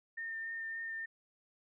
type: tone with vibrato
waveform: sine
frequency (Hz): 1814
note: A#6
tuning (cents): -48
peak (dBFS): -38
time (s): 0.17-1.06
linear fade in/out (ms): 10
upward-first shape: triangle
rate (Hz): 3.5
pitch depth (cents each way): 16
effects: none